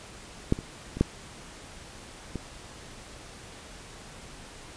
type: clicks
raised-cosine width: 3 ms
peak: -8 / -23 / -22 / -7 / -19 dBFS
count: 5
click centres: 0.524 / 0.589 / 0.97 / 1.01 / 2.357 s
effects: pink hiss -46 dBFS RMS until 4.76 s + resampled to 22050 Hz